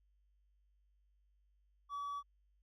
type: tone with hard clipping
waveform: sine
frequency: 1142 Hz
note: D6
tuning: 49 cents flat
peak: -40 dBFS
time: 1.89-2.23 s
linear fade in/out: 50 ms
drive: 2 dB
effects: added 50 Hz sine -70 dBFS peak until 2.62 s